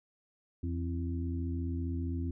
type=harmonic tone with a mistuned harmonic; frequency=84 Hz; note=E2; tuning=33 cents sharp; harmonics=1 / 2 / 3 / 4; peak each=-33 / -44 / -38 / -44 dBFS; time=0.63-2.31 s; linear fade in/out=5 ms; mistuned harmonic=3; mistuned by=+60 cents; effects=none